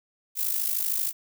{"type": "noise with amplitude modulation", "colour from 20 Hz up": "violet", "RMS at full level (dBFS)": -24, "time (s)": [0.35, 1.13], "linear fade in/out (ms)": 50, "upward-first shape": "sine", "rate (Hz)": 53, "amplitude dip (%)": 70, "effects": []}